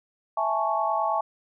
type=chord; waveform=sine; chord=A major seventh; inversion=second; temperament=equal; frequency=659.3 / 830.6 / 880 / 1108.7 Hz; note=E5 / G#5 / A5 / C#6; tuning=0 / 0 / 0 / 0 cents; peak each=-28 dBFS; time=0.37-1.21 s; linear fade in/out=5 ms; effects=none